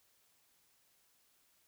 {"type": "silence", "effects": ["white hiss -72 dBFS RMS until 1.67 s"]}